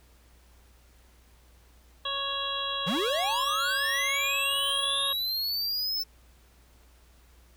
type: harmonic tone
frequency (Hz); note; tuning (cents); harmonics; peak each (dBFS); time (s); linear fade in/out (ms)
554.4; C#5; 0; 1 / 2 / 3 / 5 / 6 / 7; -40 / -34 / -41 / -40 / -32 / -37; 2.05-5.13; 5
type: linear sweep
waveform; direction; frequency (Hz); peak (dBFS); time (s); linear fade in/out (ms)
square; up; 139.6 to 5320; -28; 2.86-6.04; 20
effects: added 60 Hz sine -56 dBFS peak until 7.56 s + pink hiss -62 dBFS RMS until 7.56 s